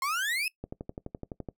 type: exponential sweep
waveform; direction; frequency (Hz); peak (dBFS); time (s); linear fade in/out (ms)
35% pulse; up; 1046.5 to 2637; -26; 0.02-0.48; 2
type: click train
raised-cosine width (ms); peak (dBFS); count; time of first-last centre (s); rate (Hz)
2; -23; 11; 0.64-1.487; 11.8
effects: noise-tail reverb RT60 0.1 s tail -21 dB re dry